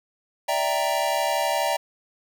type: chord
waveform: square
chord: E half-diminished seventh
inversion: third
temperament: equal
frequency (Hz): 587.3 / 659.3 / 784 / 932.3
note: D5 / E5 / G5 / Bb5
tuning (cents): 0 / 0 / 0 / 0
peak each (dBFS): -28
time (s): 0.48-1.77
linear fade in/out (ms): 10
effects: none